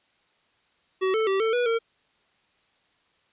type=tone with pitch steps; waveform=square; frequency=377.8 / 440.7 / 387 / 446.2 / 487.2 / 457.2 Hz; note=F#4 / A4 / G4 / A4 / B4 / A#4; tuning=+36 / +3 / -22 / +24 / -24 / -34 cents; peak=-22 dBFS; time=1.01-1.79 s; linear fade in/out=20 ms; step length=130 ms; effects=white hiss -66 dBFS RMS until 3.32 s + resampled to 8000 Hz